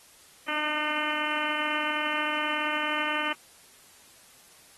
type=harmonic tone with a mistuned harmonic; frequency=302.6 Hz; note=D#4; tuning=48 cents flat; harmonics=1 / 2 / 3 / 4 / 5 / 6 / 7 / 8 / 9 / 10; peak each=-39 / -40 / -36 / -35 / -35 / -37 / -36 / -39 / -40 / -37 dBFS; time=0.48-3.33 s; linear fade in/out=5 ms; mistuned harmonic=1; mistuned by=-19 cents; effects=white hiss -55 dBFS RMS until 4.77 s + AAC 32 kbps